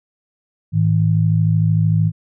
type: tone pair together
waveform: sine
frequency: 106.79 / 160 Hz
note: G#2 / D#3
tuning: +49 / +49 cents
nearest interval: perfect fifth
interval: 700 cents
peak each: -15 dBFS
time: 0.72-2.12 s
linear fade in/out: 50 ms
effects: none